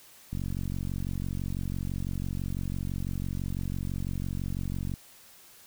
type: click train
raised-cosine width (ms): 5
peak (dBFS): -21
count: 213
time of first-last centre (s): 0.33-4.939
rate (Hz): 46
effects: white hiss -54 dBFS RMS until 5.66 s